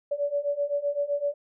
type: beating tone pair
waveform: sine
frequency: 570 / 577.8 Hz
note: C#5 / D5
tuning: +48 / -28 cents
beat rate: 7.8 Hz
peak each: -29 / -27 dBFS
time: 0.11-1.34 s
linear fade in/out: 10 ms
effects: none